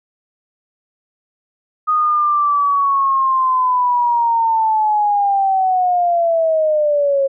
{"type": "linear sweep", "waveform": "sine", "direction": "down", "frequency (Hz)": [1244.5, 541], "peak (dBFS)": -12, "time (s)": [1.87, 7.28], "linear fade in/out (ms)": 20, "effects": []}